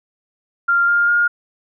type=tone with pitch steps; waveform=sine; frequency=1392 / 1405.7 / 1419.6 Hz; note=F6 / F6 / F6; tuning=-6 / +11 / +28 cents; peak=-12 dBFS; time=0.68-1.28 s; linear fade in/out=10 ms; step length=200 ms; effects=none